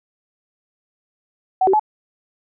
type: tone with pitch steps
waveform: sine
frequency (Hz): 751 / 382.6 / 855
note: F#5 / G4 / A5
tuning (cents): +26 / -42 / -50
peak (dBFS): -12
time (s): 1.61-1.796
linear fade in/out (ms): 5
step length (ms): 62
effects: none